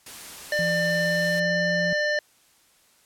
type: noise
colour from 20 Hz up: white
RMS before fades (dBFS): -40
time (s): 0.06-1.4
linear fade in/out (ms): 5
type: harmonic tone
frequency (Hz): 597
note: D5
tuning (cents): +28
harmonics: 1 / 3 / 5 / 7 / 9 / 10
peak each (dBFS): -25 / -24 / -39 / -35 / -41 / -45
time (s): 0.52-2.19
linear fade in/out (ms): 2
type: tone with pitch glide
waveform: triangle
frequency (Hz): 170 to 174.28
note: F3 to F3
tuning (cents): -46 to -3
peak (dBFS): -26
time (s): 0.59-1.93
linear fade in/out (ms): 0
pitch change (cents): +43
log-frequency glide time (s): 1.03-1.52
effects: white hiss -60 dBFS RMS until 3.05 s + low-pass 12000 Hz 12 dB/octave